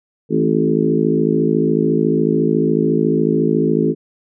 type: harmonic tone with a mistuned harmonic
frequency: 54 Hz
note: A1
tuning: 32 cents flat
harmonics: 3 / 4 / 5 / 6 / 7 / 8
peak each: -20 / -20 / -20 / -20 / -20 / -20 dBFS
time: 0.29-3.95 s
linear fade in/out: 50 ms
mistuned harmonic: 4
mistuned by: +32 cents
effects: none